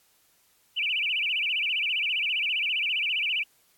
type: tone with vibrato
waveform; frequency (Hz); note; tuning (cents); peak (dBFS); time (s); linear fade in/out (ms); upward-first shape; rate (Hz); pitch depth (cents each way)
sine; 2637; E7; 0; -24; 0.76-3.44; 20; sine; 15; 240
effects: white hiss -64 dBFS RMS until 3.77 s + AAC 64 kbps